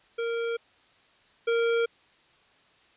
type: tone pair in turn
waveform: square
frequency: 464.2 / 464.2 Hz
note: A#4 / A#4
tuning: -7 / -7 cents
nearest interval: unison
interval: 0 cents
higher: neither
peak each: -28 / -23 dBFS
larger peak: second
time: 0.18-0.57 / 1.47-1.86 s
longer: neither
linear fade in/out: 10 ms
effects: white hiss -61 dBFS RMS until 2.96 s + resampled to 8000 Hz